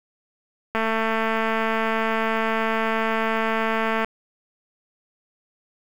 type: click train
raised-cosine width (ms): 0.5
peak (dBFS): -9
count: 736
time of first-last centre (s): 0.75-4.046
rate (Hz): 223
effects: 7-bit